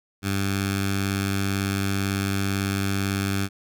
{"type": "tone with notch filter", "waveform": "10% pulse", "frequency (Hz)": 98, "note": "G2", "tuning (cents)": 0, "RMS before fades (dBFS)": -25, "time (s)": [0.22, 3.49], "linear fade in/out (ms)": 50, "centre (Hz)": 540, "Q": 0.67, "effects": []}